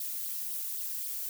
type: noise with flanger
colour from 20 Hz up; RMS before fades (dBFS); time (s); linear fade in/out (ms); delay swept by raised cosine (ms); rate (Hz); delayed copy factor
violet; -36; 0-1.29; 2; 0.21 to 2.91; 3.8; +1
effects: none